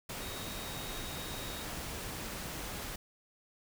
sine tone in noise, 3758 Hz, A#7, 13 cents sharp, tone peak -48 dBFS, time 0.21-1.64 s, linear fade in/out 5 ms, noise pink, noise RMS -41 dBFS, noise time 0.09-2.96 s, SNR -10 dB, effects none

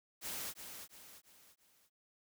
white noise with echo, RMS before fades -42 dBFS, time 0.21-0.54 s, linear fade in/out 50 ms, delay 340 ms, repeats 4, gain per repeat -7 dB, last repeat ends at 1.9 s, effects none

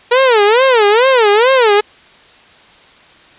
sawtooth tone with vibrato, 466.2 Hz, A#4, in tune, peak -3 dBFS, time 0.11-1.81 s, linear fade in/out 10 ms, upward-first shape sine, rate 2.3 Hz, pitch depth 240 cents each way, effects white hiss -43 dBFS RMS until 3.38 s + resampled to 8000 Hz

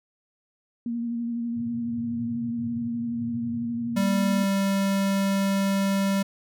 sine tone with vibrato, 234.9 Hz, A#3, 13 cents sharp, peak -26 dBFS, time 0.86-4.44 s, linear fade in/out 2 ms, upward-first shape sine, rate 12 Hz, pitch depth 25 cents each way
white band-pass noise, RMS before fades -41 dBFS, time 1.56-4.04 s, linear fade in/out 5 ms, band 100 to 140 Hz, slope 96 dB/octave
square tone, 196 Hz, G3, in tune, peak -22 dBFS, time 3.96-6.23 s, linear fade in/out 10 ms
effects none

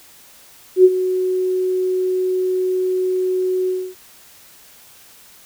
sine tone with ADSR envelope, 370 Hz, F#4, in tune, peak -3 dBFS, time 0.76-3.95 s, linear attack 85 ms, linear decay 44 ms, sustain -13 dB, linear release 270 ms, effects white hiss -46 dBFS RMS until 5.45 s

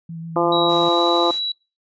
sine tone with vibrato, 164.81 Hz, E3, in tune, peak -29 dBFS, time 0.09-0.89 s, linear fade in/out 5 ms, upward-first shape square, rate 7.2 Hz, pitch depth 15 cents each way
harmonic tone, 171.7 Hz, F3, 29 cents flat, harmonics 2 / 3 / 4 / 5 / 6 / 7, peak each -20 / -22 / -23 / -24 / -25 / -25 dBFS, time 0.36-1.31 s, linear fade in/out 2 ms
sine tone with pitch glide, 3871 to 3914 Hz, B7 to B7, -35 to -16 cents, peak -21 dBFS, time 0.52-1.52 s, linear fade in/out 5 ms, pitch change +19 cents, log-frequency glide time 0.82-1.01 s
white noise, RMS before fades -39 dBFS, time 0.67-1.41 s, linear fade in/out 50 ms
effects noise-tail reverb RT60 0.3 s tail -24 dB re dry + resampled to 16000 Hz

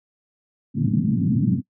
white band-pass noise, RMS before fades -20 dBFS, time 0.74-1.62 s, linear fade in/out 50 ms, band 110 to 250 Hz, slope 48 dB/octave, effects noise-tail reverb RT60 0.1 s tail -21 dB re dry

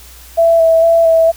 sine tone with vibrato, 660 Hz, E5, 2 cents sharp, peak -6 dBFS, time 0.37-1.32 s, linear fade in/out 20 ms, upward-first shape square, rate 2.2 Hz, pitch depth 16 cents each way, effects added 60 Hz sine -38 dBFS peak until 1.36 s + white hiss -39 dBFS RMS until 1.36 s

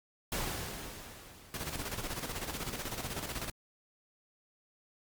pink noise with exponential decay, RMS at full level -34 dBFS, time 0.32-2.44 s, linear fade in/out 2 ms, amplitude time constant 460 ms
pink noise with tremolo, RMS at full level -37 dBFS, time 1.54-3.5 s, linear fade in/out 2 ms, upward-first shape square, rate 16 Hz, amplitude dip 55%
effects Opus 48 kbps

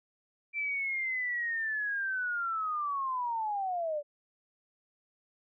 sine linear sweep, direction down, 2349 to 571 Hz, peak -30 dBFS, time 0.53-4.03 s, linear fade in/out 50 ms, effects none

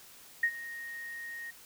sine tone with ADSR envelope, 1864.7 Hz, A#6, in tune, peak -22 dBFS, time 0.43-1.51 s, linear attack 5 ms, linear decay 67 ms, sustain -17 dB, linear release 11 ms, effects white hiss -54 dBFS RMS until 1.65 s

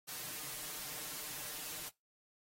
white noise with comb filter, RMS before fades -44 dBFS, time 0.07-1.9 s, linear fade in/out 20 ms, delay 6.6 ms, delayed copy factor +0.75, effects noise-tail reverb RT60 0.2 s tail -22 dB re dry + AAC 48 kbps

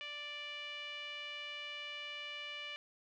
5% pulse tone with low-pass filter, 587 Hz, D5, 1 cent flat, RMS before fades -45 dBFS, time 0.01-2.76 s, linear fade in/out 0 ms, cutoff 2700 Hz, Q 4.9, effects none

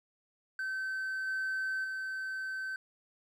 triangle tone with level steps, 1539 Hz, G6, 32 cents flat, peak -31 / -29 / -33 dBFS, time 0.59-2.76 s, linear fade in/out 2 ms, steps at 1.27 / 1.84 s, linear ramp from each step 5 ms, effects tanh soft clip ceiling -26 dBFS

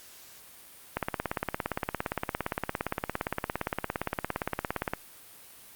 click train, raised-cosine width 0.5 ms, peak -13 dBFS, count 70, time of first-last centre 0.97-4.936 s, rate 17.4 Hz, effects white hiss -51 dBFS RMS until 5.75 s + Opus 48 kbps

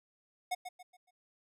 square tone with echo, 728 Hz, F#5, 28 cents flat, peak -32 dBFS, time 0.51-0.55 s, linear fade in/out 10 ms, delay 140 ms, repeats 4, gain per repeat -9 dB, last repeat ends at 1.11 s, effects resampled to 32000 Hz

